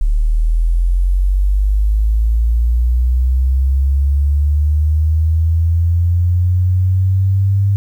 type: linear sweep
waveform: sine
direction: up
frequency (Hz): 36.46 to 100.1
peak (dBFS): -10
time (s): 0.01-7.76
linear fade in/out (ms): 0
effects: 8-bit